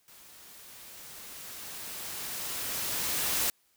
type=noise with level ramp; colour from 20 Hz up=white; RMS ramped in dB=-54 to -28 dBFS; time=0.08-3.5 s; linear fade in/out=0 ms; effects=white hiss -69 dBFS RMS until 3.76 s